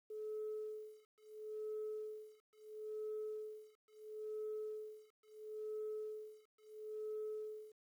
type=tone with tremolo; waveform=sine; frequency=429.6 Hz; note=A4; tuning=41 cents flat; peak=-39 dBFS; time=0.1-7.72 s; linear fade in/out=5 ms; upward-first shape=sine; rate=0.74 Hz; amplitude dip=100%; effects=tanh soft clip ceiling -37 dBFS + 12-bit